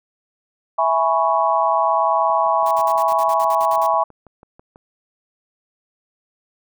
sine chord, C# minor seventh, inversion first, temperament equal, 659.3 / 830.6 / 987.8 / 1108.7 Hz, E5 / G#5 / B5 / C#6, 0 / 0 / 0 / 0 cents, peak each -20 dBFS, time 0.78-4.04 s, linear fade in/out 10 ms
click train, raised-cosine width 1 ms, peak -30 dBFS, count 16, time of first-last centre 2.3-4.759 s, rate 6.1 Hz
white noise bursts, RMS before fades -36 dBFS, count 12, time 2.66-3.865 s, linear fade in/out 2 ms, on 50 ms, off 55 ms
effects none

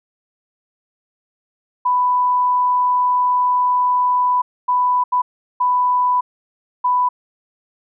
sine tone bursts at uneven times, 993 Hz, B5, 9 cents sharp, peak -13 dBFS, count 5, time 1.85-4.42 / 4.68-5.04 / 5.12-5.22 / 5.6-6.21 / 6.84-7.09 s, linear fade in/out 10 ms, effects none

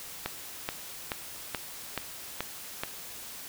click train, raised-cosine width 0.3 ms, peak -14 dBFS, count 7, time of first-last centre 0.26-2.835 s, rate 2.33 Hz, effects white hiss -43 dBFS RMS until 3.48 s

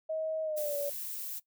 sine tone with pitch glide, 634 to 571.4 Hz, D#5 to D5, +32 to -48 cents, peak -31 dBFS, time 0.09-0.9 s, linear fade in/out 10 ms, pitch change -180 cents, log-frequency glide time 0.43-0.77 s
violet noise, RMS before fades -39 dBFS, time 0.56-1.4 s, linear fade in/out 20 ms
effects noise-tail reverb RT60 0.1 s tail -18 dB re dry

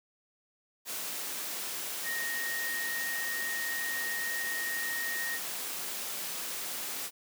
sine tone in noise, 1862 Hz, A#6, 2 cents flat, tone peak -33 dBFS, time 2.03-5.4 s, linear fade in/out 50 ms, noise white, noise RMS -37 dBFS, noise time 0.85-7.11 s, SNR +1 dB, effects high-pass 200 Hz 12 dB/octave

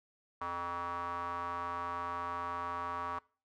square tone with band-pass filter, 87.1 Hz, F2, 4 cents flat, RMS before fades -38 dBFS, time 0.41-3.19 s, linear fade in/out 5 ms, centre 1100 Hz, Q 5.8, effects noise-tail reverb RT60 0.4 s tail -23 dB re dry

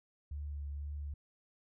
sine tone with vibrato, 72.3 Hz, D2, 27 cents flat, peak -38 dBFS, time 0.31-1.14 s, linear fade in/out 5 ms, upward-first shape triangle, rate 2 Hz, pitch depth 24 cents each way, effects none

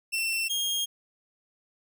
sawtooth tone pair in turn, 2693 / 3242 Hz, E7 / G#7, +36 / -42 cents, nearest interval minor third, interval 322 cents, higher second, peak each -23 dBFS, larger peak neither, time 0.12-0.49 / 0.49-0.86 s, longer neither, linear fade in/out 20 ms, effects none

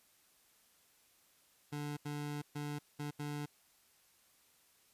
25% pulse tone bursts at uneven times, 146.83 Hz, D3, in tune, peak -35 dBFS, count 5, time 1.72-1.97 / 2.05-2.42 / 2.55-2.79 / 2.99-3.11 / 3.19-3.46 s, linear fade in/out 10 ms, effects white hiss -69 dBFS RMS until 4.93 s + resampled to 32000 Hz

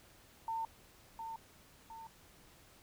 sine tone with echo, 903 Hz, A5, 45 cents sharp, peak -35 dBFS, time 0.48-0.65 s, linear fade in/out 2 ms, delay 710 ms, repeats 2, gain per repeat -6 dB, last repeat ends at 2.07 s, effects pink hiss -62 dBFS RMS until 2.82 s

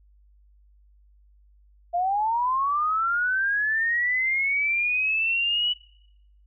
sine linear sweep, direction up, 680 to 2963 Hz, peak -21 dBFS, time 1.93-5.74 s, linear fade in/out 20 ms, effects noise-tail reverb RT60 0.9 s tail -26 dB re dry + added 50 Hz sine -54 dBFS peak until 6.46 s

